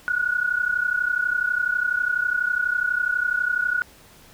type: tone pair together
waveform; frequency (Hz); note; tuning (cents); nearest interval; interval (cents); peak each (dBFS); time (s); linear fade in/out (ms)
sine; 1446 / 1478.1; F#6 / F#6; -40 / -2; unison; 38; -23; 0.08-3.82; 0
effects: pink hiss -50 dBFS RMS until 4.33 s